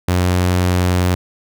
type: tone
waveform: sawtooth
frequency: 90.1 Hz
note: F#2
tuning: 45 cents flat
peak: -9 dBFS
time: 0.08-1.15 s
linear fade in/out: 5 ms
effects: none

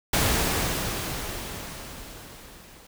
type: noise with level ramp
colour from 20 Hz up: pink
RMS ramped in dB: -21 to -50 dBFS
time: 0.13-2.87 s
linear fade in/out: 5 ms
effects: none

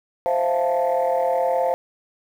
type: chord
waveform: sine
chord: F major seventh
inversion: second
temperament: equal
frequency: 523.3 / 659.3 / 698.5 / 880 Hz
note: C5 / E5 / F5 / A5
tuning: 0 / 0 / 0 / 0 cents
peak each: -20 / -25 / -22 / -25 dBFS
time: 0.26-1.74 s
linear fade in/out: 0 ms
effects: tanh soft clip ceiling -12 dBFS + 8-bit

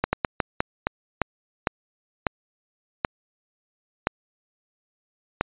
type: slowing click train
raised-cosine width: 0.5 ms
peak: -5 dBFS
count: 12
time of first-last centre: 0.04-5.41 s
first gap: 90 ms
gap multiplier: 1.31
effects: resampled to 8000 Hz

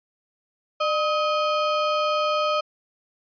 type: ring-modulated tone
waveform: square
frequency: 935 Hz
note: A#5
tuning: 5 cents sharp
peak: -18 dBFS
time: 0.8-2.61 s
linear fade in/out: 10 ms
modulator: 331 Hz
effects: resampled to 11025 Hz

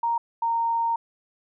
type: tone pair in turn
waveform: sine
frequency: 932.3 / 923.7 Hz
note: A#5 / A#5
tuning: 0 / -16 cents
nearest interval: unison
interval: 16 cents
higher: first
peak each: -21 dBFS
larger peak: neither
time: 0.03-0.18 / 0.42-0.96 s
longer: second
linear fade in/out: 5 ms
effects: none

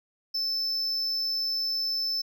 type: tone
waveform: triangle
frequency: 5274 Hz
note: E8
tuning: in tune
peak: -25 dBFS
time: 0.34-2.22 s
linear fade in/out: 10 ms
effects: none

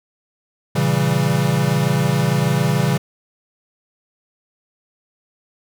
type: chord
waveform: square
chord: A# diminished seventh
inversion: none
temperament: equal with one note detuned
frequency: 116.54 / 138.03 / 164.81 / 196 Hz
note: A#2 / C#3 / E3 / G3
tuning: 0 / -7 / 0 / 0 cents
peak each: -25 / -19 / -21 / -24 dBFS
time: 0.75-2.98 s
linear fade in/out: 10 ms
effects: none

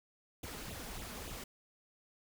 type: noise with flanger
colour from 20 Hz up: pink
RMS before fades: -45 dBFS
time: 0.43-1.44 s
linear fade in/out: 5 ms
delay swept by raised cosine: 0.27 to 4.97 ms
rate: 3.5 Hz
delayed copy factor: +0.8
effects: none

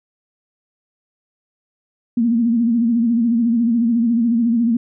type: tone with vibrato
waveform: sine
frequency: 233.1 Hz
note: A#3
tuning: in tune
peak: -13 dBFS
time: 2.17-4.77 s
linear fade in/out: 5 ms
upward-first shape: sine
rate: 14 Hz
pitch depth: 74 cents each way
effects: none

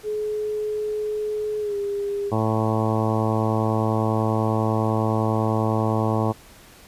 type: tone with pitch glide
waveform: sine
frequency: 424.2 to 403.9 Hz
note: G#4 to G#4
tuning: +37 to -48 cents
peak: -23 dBFS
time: 0.03-2.33 s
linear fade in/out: 50 ms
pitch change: -85 cents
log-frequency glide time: 1.6-1.76 s
type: harmonic tone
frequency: 110 Hz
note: A2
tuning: in tune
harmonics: 1 / 2 / 3 / 4 / 5 / 6 / 7 / 8 / 9 / 10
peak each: -23 / -26 / -28 / -29 / -30 / -31 / -31 / -32 / -33 / -33 dBFS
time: 2.31-6.33 s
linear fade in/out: 20 ms
effects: pink hiss -48 dBFS RMS until 6.87 s + resampled to 32000 Hz

